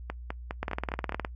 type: two click trains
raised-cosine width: 0.5 ms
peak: -15 / -18 dBFS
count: 13 / 6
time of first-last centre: 0.63-1.249 / 0.1-1.122 s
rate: 19.4 / 4.89 Hz
effects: noise-tail reverb RT60 0.1 s tail -23 dB re dry + added 60 Hz sine -39 dBFS peak until 1.35 s